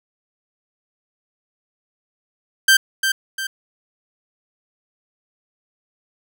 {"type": "tone with echo", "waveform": "sawtooth", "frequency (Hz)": 1568, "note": "G6", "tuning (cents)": 0, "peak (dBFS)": -6, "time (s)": [2.68, 2.77], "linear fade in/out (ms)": 5, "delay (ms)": 350, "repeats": 2, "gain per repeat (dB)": -7, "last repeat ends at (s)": 3.47, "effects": []}